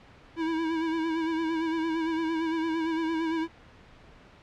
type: tone with vibrato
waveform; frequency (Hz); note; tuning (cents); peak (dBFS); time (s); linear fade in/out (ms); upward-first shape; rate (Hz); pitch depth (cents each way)
square; 324.7; E4; -26; -27; 0.36-3.48; 50; sine; 8.8; 45
effects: pink hiss -53 dBFS RMS until 4.42 s + low-pass 3000 Hz 12 dB/octave